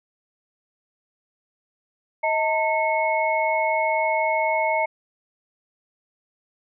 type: tone cluster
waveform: sine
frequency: 633 / 901 / 2186 Hz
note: D#5 / A5 / C#7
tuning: +30 / +41 / -25 cents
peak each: -23 / -23 / -25 dBFS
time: 2.23-4.86 s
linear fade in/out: 10 ms
effects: none